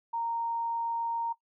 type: tone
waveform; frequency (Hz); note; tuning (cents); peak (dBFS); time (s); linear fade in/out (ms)
sine; 927; A#5; -10; -29; 0.13-1.33; 10
effects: noise-tail reverb RT60 0.1 s tail -17 dB re dry